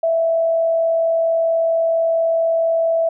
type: tone with frequency modulation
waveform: sine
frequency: 659.3 Hz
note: E5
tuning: in tune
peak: -14 dBFS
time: 0.03-3.09 s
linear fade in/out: 5 ms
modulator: 44.4 Hz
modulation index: 0.22
effects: none